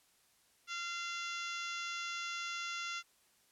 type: harmonic tone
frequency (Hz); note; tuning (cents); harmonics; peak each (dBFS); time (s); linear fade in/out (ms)
689; F5; -24; 2 / 3 / 4 / 5 / 6 / 7 / 8 / 9 / 10; -42 / -45 / -45 / -47 / -53 / -52 / -54 / -52 / -55; 0.67-3.03; 50
effects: white hiss -70 dBFS RMS until 3.51 s + low-pass 12000 Hz 12 dB/octave